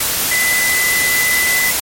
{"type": "tone in noise", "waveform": "sine", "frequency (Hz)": 2004, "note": "B6", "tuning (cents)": 25, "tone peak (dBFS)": -14, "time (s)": [0.31, 1.71], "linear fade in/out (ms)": 5, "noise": "white", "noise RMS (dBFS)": -17, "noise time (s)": [0, 1.8], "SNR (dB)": 0, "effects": ["MP3 64 kbps"]}